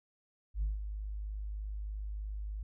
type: tone with ADSR envelope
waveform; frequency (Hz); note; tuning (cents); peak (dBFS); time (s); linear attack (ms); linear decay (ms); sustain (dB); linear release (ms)
sine; 51.6; G#1; -10; -27; 0.54-2.63; 81; 160; -9; 4
effects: tanh soft clip ceiling -27 dBFS